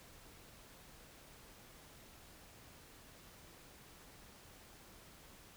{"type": "silence", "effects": ["pink hiss -59 dBFS RMS until 5.56 s"]}